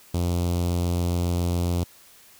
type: tone with notch filter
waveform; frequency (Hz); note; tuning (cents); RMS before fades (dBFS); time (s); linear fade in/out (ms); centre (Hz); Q
sawtooth; 87.31; F2; 0; -24; 0.14-1.84; 5; 1700; 0.58
effects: white hiss -52 dBFS RMS until 2.39 s